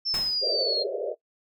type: linear sweep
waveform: sine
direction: down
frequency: 5370 to 4186 Hz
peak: -24 dBFS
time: 0.05-0.84 s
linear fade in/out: 20 ms
type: noise with exponential decay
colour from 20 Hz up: pink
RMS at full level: -32 dBFS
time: 0.14-0.52 s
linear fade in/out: 1 ms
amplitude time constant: 81 ms
type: band-pass noise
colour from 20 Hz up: white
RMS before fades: -30 dBFS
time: 0.41-1.15 s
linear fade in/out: 20 ms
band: 390 to 630 Hz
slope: 96 dB/octave
effects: noise-tail reverb RT60 0.1 s tail -18 dB re dry